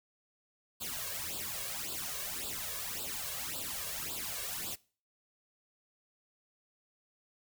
white noise with flanger, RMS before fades -39 dBFS, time 0.8-4.76 s, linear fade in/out 20 ms, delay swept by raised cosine 0.24 to 1.84 ms, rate 1.8 Hz, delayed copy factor +0.85, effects noise-tail reverb RT60 0.4 s tail -22 dB re dry

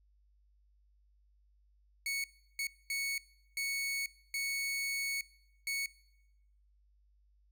sawtooth tone bursts at uneven times, 2217 Hz, C#7, in tune, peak -30 dBFS, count 6, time 2.06-2.24 / 2.59-2.67 / 2.9-3.18 / 3.57-4.06 / 4.34-5.21 / 5.67-5.86 s, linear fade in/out 2 ms, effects noise-tail reverb RT60 1.0 s tail -23 dB re dry + added 50 Hz sine -65 dBFS peak until 7.51 s

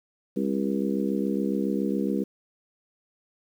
harmonic tone with a mistuned harmonic, 67.2 Hz, C2, 47 cents sharp, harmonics 3 / 4 / 5 / 6 / 7, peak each -27 / -29 / -31 / -33 / -34 dBFS, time 0.36-2.24 s, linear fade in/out 10 ms, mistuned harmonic 7, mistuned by +40 cents, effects 9-bit

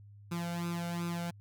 sawtooth tone with flanger, 171.7 Hz, F3, 29 cents flat, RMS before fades -36 dBFS, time 0.31-1.31 s, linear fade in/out 10 ms, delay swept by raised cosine 0.79 to 1.39 ms, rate 2.7 Hz, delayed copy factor +0.8, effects added 102 Hz sine -51 dBFS peak until 1.4 s

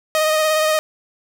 sawtooth tone with vibrato, 622.3 Hz, D#5, in tune, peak -11 dBFS, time 0.15-0.79 s, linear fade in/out 0 ms, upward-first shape sine, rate 17 Hz, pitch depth 20 cents each way, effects none

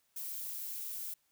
violet noise, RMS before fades -41 dBFS, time 0.16-1.14 s, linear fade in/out 5 ms, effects white hiss -75 dBFS RMS until 1.31 s

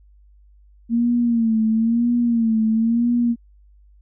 sine tone with vibrato, 229.8 Hz, A#3, 25 cents flat, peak -15 dBFS, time 0.89-3.36 s, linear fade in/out 50 ms, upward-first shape sine, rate 1 Hz, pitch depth 77 cents each way, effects added 50 Hz sine -48 dBFS peak until 4.01 s

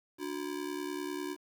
square ring-modulated tone, 329.6 Hz, E4, in tune, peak -33 dBFS, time 0.18-1.37 s, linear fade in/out 50 ms, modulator 35 Hz, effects 10-bit

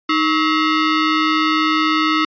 sawtooth ring-modulated tone, 802 Hz, G5, 39 cents sharp, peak -7 dBFS, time 0.09-2.25 s, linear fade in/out 5 ms, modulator 491 Hz, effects resampled to 11025 Hz

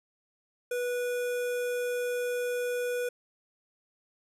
square tone with notch filter, 490 Hz, B4, 14 cents flat, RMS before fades -31 dBFS, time 0.71-3.09 s, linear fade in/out 5 ms, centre 4400 Hz, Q 1.4, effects resampled to 32000 Hz + 10-bit

